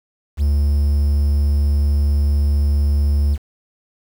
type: tone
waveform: triangle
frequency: 72.2 Hz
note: D2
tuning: 29 cents flat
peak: -11 dBFS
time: 0.37-3.38 s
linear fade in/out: 50 ms
effects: 7-bit